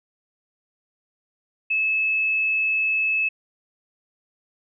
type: tone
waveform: sine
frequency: 2600 Hz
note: E7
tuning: 24 cents flat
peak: -19 dBFS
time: 1.7-3.29 s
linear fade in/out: 10 ms
effects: none